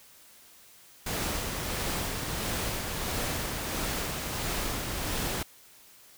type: noise with tremolo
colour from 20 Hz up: pink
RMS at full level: -31 dBFS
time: 1.06-5.43 s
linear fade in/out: 5 ms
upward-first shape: sine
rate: 1.5 Hz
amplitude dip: 30%
effects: white hiss -55 dBFS RMS until 6.17 s